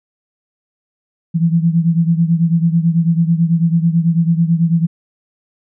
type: beating tone pair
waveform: sine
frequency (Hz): 164.81 / 173.91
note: E3 / F3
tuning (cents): 0 / -7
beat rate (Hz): 9.1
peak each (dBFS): -12 / -16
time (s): 1.34-4.87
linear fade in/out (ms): 20
effects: none